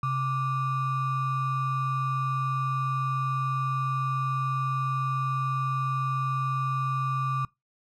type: ring-modulated tone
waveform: triangle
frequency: 653 Hz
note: E5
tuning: 17 cents flat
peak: -20 dBFS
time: 0.03-7.45 s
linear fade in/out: 2 ms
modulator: 520 Hz
effects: noise-tail reverb RT60 0.2 s tail -23 dB re dry